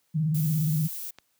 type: tone with vibrato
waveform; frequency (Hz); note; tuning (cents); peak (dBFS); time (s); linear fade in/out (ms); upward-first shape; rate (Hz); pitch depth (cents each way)
sine; 155.56; D#3; 0; -22; 0.14-0.88; 20; square; 17; 71
type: noise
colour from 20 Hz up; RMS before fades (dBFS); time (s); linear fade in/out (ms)
violet; -36; 0.34-1.11; 10
type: click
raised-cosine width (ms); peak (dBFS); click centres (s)
0.2; -27; 1.186
effects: white hiss -71 dBFS RMS until 1.39 s + high-pass 60 Hz 12 dB/octave